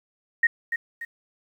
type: tone with echo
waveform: sine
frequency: 1864.7 Hz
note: A#6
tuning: in tune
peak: -15 dBFS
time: 0.43-0.47 s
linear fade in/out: 5 ms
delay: 290 ms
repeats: 2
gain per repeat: -8 dB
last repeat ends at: 1.05 s
effects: 9-bit